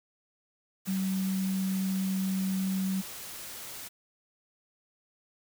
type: tone in noise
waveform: sine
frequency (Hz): 190.4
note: F#3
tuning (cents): +50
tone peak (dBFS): -27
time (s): 0.87-3.02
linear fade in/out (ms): 20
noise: white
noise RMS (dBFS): -42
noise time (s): 0.85-3.89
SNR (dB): +12
effects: none